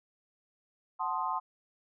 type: chord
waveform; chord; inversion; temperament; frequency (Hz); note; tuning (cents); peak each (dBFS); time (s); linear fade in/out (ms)
sine; F# diminished seventh; none; equal; 740 / 880 / 1046.5 / 1244.5; F#5 / A5 / C6 / Eb6; 0 / 0 / 0 / 0; -38 / -35 / -33 / -38; 0.99-1.4; 20
effects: none